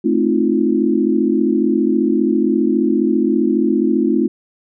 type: chord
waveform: sine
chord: F dominant seventh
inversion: first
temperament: just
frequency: 218.3 / 261.9 / 314.3 / 349.2 Hz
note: A3 / C4 / Eb4 / F4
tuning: -13 / +2 / +18 / 0 cents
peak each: -18 dBFS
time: 0.04-4.28 s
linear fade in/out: 10 ms
effects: none